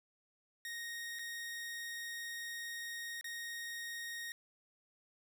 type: tone with dropouts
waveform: sawtooth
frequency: 1864.7 Hz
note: A#6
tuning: in tune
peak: -38 dBFS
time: 0.65-4.32 s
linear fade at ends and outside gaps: 1 ms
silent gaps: 1.188-1.192 / 3.211-3.243 s
effects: none